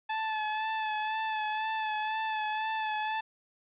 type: tone with vibrato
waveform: sawtooth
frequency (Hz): 868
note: A5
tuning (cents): -24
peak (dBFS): -26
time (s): 0.09-3.21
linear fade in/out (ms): 10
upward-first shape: sine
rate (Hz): 2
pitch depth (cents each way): 28
effects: resampled to 8000 Hz + 10-bit